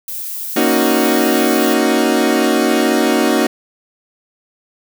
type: noise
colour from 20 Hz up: violet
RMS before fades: -25 dBFS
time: 0.08-1.74 s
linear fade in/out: 2 ms
type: chord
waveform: 30% pulse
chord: D# minor seventh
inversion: second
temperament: equal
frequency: 233.1 / 277.2 / 311.1 / 370 Hz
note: A#3 / C#4 / D#4 / F#4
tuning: 0 / 0 / 0 / 0 cents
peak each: -15 dBFS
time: 0.56-3.47 s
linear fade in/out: 5 ms
effects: none